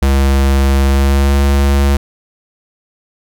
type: tone with pitch glide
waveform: square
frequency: 68.2 to 69.63 Hz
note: C#2 to C#2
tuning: -28 to +8 cents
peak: -9 dBFS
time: 0.02-1.97 s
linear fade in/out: 5 ms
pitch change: +36 cents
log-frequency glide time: 0.87-1.37 s
effects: none